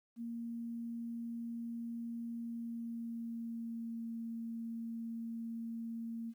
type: tone with pitch glide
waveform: sine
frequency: 233.1 to 229.4 Hz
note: A#3 to A#3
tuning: 0 to -28 cents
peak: -39 dBFS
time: 0.16-6.34 s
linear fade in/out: 50 ms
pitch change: -28 cents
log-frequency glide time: 2.37-4.09 s
effects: 12-bit